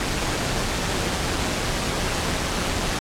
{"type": "noise with amplitude modulation", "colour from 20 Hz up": "pink", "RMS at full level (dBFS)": -23, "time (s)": [0, 2.99], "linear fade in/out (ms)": 2, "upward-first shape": "sine", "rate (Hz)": 184, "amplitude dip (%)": 40, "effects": ["low-pass 8000 Hz 12 dB/octave", "AAC 64 kbps"]}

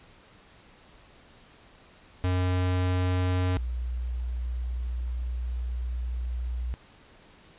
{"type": "tone pair in turn", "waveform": ["square", "sine"], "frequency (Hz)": [91.1, 60.8], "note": ["F#2", "B1"], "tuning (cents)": [-26, -26], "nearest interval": "perfect fifth", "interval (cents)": 700, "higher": "first", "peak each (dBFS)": [-24, -28], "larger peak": "first", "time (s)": [[2.24, 3.57], [3.57, 6.74]], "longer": "second", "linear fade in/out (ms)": 0, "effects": ["pink hiss -55 dBFS RMS until 7.58 s", "resampled to 8000 Hz"]}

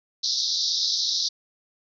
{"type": "band-pass noise", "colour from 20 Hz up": "pink", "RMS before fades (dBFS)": -25, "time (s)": [0.23, 1.29], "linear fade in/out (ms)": 10, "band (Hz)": [3700, 5800], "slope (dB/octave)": 96, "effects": []}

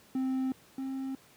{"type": "tone pair in turn", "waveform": "triangle", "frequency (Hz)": [261.6, 266.5], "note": ["C4", "C4"], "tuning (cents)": [0, 32], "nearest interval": "unison", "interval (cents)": 32, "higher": "second", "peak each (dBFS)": [-26, -31], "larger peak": "first", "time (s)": [[0.15, 0.52], [0.78, 1.15]], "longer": "neither", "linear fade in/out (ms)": 2, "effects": ["pink hiss -59 dBFS RMS until 1.36 s", "high-pass 100 Hz 12 dB/octave"]}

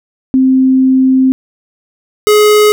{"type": "tone pair in turn", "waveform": ["sine", "square"], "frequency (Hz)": [261.6, 421.3], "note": ["C4", "G#4"], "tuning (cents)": [0, 25], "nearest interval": "minor sixth", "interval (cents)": 825, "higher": "second", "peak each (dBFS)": -5, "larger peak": "neither", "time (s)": [[0.34, 1.32], [2.27, 2.72]], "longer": "first", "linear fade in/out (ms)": 0, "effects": []}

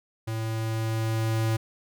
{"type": "tone with level ramp", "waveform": "square", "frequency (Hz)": 111.7, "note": "A2", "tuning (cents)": 27, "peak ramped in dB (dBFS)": [-29, -23], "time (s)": [0.27, 1.57], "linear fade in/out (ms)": 10, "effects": []}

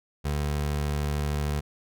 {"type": "tone", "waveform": "25% pulse", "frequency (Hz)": 73.42, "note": "D2", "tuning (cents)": 0, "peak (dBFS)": -22, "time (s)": [0.24, 1.61], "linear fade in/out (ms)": 20, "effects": []}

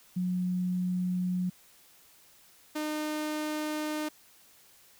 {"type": "tone pair in turn", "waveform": ["sine", "sawtooth"], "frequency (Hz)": [181.3, 304.9], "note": ["F#3", "D#4"], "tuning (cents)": [-35, -35], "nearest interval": "major sixth", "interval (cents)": 900, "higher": "second", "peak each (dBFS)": -27, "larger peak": "neither", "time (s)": [[0.16, 1.5], [2.75, 4.09]], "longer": "neither", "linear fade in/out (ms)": 10, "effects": ["white hiss -59 dBFS RMS until 4.99 s"]}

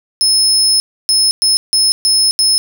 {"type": "tone bursts at uneven times", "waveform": "30% pulse", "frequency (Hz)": 5200, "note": "E8", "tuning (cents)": -24, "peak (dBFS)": -5, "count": 6, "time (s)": [[0.21, 0.8], [1.09, 1.31], [1.42, 1.57], [1.73, 1.92], [2.05, 2.31], [2.39, 2.58]], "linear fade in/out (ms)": 0, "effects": []}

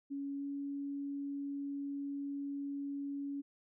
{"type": "tone with pitch glide", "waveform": "sine", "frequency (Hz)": [279.5, 281.3], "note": ["C#4", "C#4"], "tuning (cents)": [14, 26], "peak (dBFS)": -37, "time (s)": [0.1, 3.42], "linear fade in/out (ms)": 20, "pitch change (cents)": 12, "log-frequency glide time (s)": [0.38, 0.43], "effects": []}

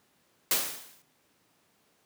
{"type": "noise with exponential decay", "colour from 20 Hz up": "white", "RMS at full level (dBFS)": -23, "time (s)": [0.51, 1.02], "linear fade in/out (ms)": 2, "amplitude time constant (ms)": 110, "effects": ["pink hiss -68 dBFS RMS until 2.05 s", "high-pass 150 Hz 12 dB/octave"]}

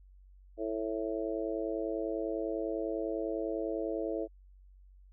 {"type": "harmonic tone", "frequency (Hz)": 110, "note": "A2", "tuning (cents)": 0, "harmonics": [3, 4, 5, 6], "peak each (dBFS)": [-36, -37, -38, -39], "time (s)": [0.57, 4.28], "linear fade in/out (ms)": 50, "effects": ["added 47 Hz sine -54 dBFS peak until 5.12 s"]}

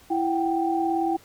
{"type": "tone cluster", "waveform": "sine", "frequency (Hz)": [332.1, 746, 784], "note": ["E4", "F#5", "G5"], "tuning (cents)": [13, 14, 0], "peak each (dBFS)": [-24, -31, -25], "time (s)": [0.1, 1.17], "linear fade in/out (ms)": 10, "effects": ["pink hiss -53 dBFS RMS until 1.24 s"]}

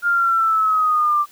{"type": "linear sweep", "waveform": "sine", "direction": "down", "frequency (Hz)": [1413, 1174.7], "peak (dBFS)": -14, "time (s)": [0.02, 1.26], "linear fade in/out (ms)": 50, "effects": ["white hiss -49 dBFS RMS until 1.31 s"]}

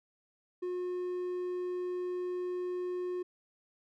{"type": "tone", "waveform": "triangle", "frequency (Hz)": 360, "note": "F#4", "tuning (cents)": -47, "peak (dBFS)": -31, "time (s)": [0.62, 3.23], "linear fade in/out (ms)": 10, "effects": []}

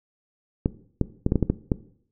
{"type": "clicks", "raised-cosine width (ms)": 3, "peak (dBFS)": -7, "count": 8, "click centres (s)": [0.659, 1.013, 1.264, 1.321, 1.357, 1.427, 1.5, 1.718], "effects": ["noise-tail reverb RT60 0.6 s tail -17 dB re dry"]}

